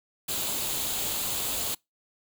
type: noise with comb filter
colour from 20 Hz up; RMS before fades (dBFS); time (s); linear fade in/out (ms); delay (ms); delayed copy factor
white; -30; 0.28-1.75; 10; 0.27; +0.5
effects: noise-tail reverb RT60 0.2 s tail -26 dB re dry